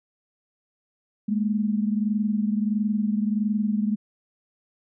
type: tone pair together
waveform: sine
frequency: 207.7 / 229.2 Hz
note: G#3 / A#3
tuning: 0 / -29 cents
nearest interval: major second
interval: 171 cents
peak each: -22 / -27 dBFS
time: 1.28-3.96 s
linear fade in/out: 10 ms
effects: none